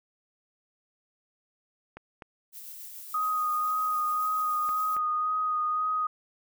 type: clicks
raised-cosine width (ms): 0.5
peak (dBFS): -27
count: 4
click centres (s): 1.97 / 2.222 / 4.691 / 4.966
type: noise with tremolo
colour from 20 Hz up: violet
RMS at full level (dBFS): -42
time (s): 2.52-4.99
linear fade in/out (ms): 50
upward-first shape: sine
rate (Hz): 7.1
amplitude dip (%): 25
type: tone with vibrato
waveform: sine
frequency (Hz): 1244.5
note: D#6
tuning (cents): 0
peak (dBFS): -25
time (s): 3.14-6.07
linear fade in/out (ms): 5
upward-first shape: sine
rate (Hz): 1.9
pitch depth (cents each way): 16
effects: none